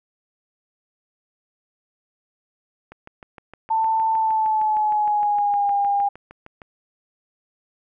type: click train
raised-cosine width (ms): 0.5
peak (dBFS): -25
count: 25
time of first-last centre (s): 2.92-6.618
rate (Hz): 6.49
type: tone with pitch glide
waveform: sine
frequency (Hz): 889 to 805.9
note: A5 to G5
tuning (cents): +18 to +48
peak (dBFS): -17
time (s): 3.7-6.09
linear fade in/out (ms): 10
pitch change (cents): -170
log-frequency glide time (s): 4.14-5.72
effects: none